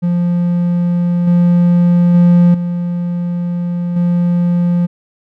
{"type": "tone with level steps", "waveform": "triangle", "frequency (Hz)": 174.61, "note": "F3", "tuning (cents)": 0, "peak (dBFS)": [-9, -5, -3, -13, -8], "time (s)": [0.02, 4.87], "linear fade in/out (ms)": 20, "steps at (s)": [1.27, 2.14, 2.54, 3.96], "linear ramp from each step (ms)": 5, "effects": []}